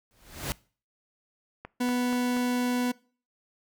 pink noise with exponential growth, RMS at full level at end -28 dBFS, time 0.11-0.52 s, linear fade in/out 0 ms, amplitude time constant 87 ms
click train, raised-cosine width 0.5 ms, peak -24 dBFS, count 4, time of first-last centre 1.65-2.368 s, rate 4.18 Hz
40% pulse tone, 246.9 Hz, B3, in tune, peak -24 dBFS, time 1.8-2.92 s, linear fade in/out 10 ms
effects noise-tail reverb RT60 0.4 s tail -22 dB re dry

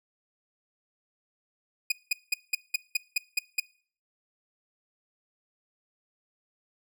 sawtooth tone bursts, 2471 Hz, D#7, 13 cents flat, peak -19 dBFS, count 9, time 1.9-3.6 s, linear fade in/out 5 ms, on 20 ms, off 190 ms, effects noise-tail reverb RT60 0.5 s tail -23 dB re dry

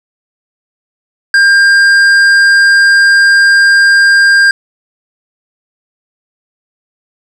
triangle tone with tanh clipping, 1600 Hz, G6, 35 cents sharp, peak -5 dBFS, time 1.34-4.51 s, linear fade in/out 2 ms, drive 13 dB, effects none

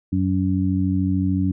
harmonic tone, 93.6 Hz, F#2, 20 cents sharp, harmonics 1 / 2 / 3, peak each -22 / -22 / -22 dBFS, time 0.12-1.52 s, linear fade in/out 10 ms, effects none

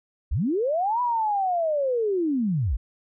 sine linear two-way sweep, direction up then down, 41.2 to 994 to 41.2 Hz, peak -21 dBFS, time 0.31-2.77 s, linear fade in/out 10 ms, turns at 1.01 s, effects none

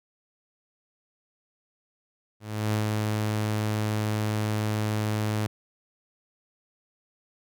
sawtooth tone with ADSR envelope, 107 Hz, A2, 48 cents flat, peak -19 dBFS, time 2.4-5.47 s, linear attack 330 ms, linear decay 110 ms, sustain -2 dB, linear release 5 ms, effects none

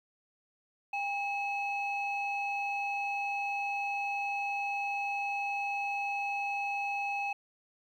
sine tone pair together, 804.9 / 2576 Hz, G5 / E7, +46 / -41 cents, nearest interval octave + minor sixth, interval 2013 cents, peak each -32 / -33 dBFS, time 0.93-7.33 s, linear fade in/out 5 ms, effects tanh soft clip ceiling -26 dBFS + 11-bit

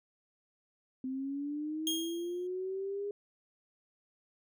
sine linear sweep, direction up, 257.1 to 410 Hz, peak -34 dBFS, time 1.04-3.11 s, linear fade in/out 2 ms
sawtooth tone with exponential decay, 3245 Hz, G#7, 41 cents flat, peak -26 dBFS, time 1.87-2.47 s, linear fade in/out 1 ms, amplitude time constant 130 ms
effects none

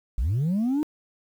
sine linear sweep, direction up, 46.25 to 311.1 Hz, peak -19 dBFS, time 0.18-0.83 s, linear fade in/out 0 ms, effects tanh soft clip ceiling -20 dBFS + 9-bit

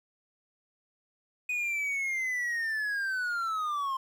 triangle linear sweep, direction down, 2489 to 1046.5 Hz, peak -27 dBFS, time 1.49-3.97 s, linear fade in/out 5 ms, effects 10-bit

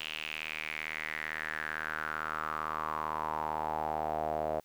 sawtooth tone with band-pass filter sweep, 77.78 Hz, D#2, in tune, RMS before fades -36 dBFS, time 0-4.6 s, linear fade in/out 5 ms, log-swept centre 2900 to 630 Hz, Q 5.3, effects white hiss -67 dBFS RMS until 4.64 s

